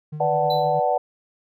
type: tone with tremolo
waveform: triangle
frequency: 151.9 Hz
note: D#3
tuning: 41 cents flat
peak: -26 dBFS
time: 0.12-0.8 s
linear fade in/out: 10 ms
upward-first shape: sine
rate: 9.6 Hz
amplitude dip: 40%
type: chord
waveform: sine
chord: B minor seventh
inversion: none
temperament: equal with one note detuned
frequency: 493.9 / 587.3 / 746.4 / 880 Hz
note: B4 / D5 / F#5 / A5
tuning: 0 / 0 / +15 / 0 cents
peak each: -25 / -23 / -21 / -27 dBFS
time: 0.2-0.98 s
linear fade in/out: 5 ms
type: tone with exponential decay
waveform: triangle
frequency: 3984 Hz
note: B7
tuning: 14 cents sharp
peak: -24 dBFS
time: 0.5-0.82 s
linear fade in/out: 5 ms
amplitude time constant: 68 ms
effects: none